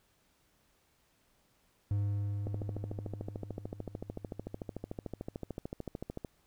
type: tone with exponential decay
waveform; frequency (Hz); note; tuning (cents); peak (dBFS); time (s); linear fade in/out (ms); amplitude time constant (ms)
triangle; 101.5; G#2; -39; -26; 1.91-5.59; 0; 800
type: click train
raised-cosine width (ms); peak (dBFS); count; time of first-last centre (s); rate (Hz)
2; -25; 52; 2.47-6.248; 13.5
effects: pink hiss -71 dBFS RMS until 6.46 s